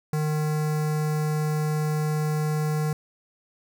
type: tone with notch filter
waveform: square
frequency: 152.9 Hz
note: D#3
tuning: 30 cents flat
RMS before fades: -25 dBFS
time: 0.13-2.93 s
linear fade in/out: 2 ms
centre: 3200 Hz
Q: 1
effects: none